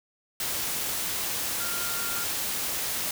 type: tone in noise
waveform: sine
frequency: 1396.9 Hz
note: F6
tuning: in tune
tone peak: -36 dBFS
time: 1.6-2.24 s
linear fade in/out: 2 ms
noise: white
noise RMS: -30 dBFS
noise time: 0.4-3.11 s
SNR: -9 dB
effects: none